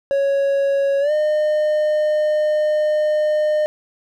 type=tone with pitch glide; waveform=triangle; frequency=554.4 to 608.1 Hz; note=C#5 to D#5; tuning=0 to -40 cents; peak=-13 dBFS; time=0.11-3.66 s; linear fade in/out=0 ms; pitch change=+160 cents; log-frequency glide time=1-1.12 s; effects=none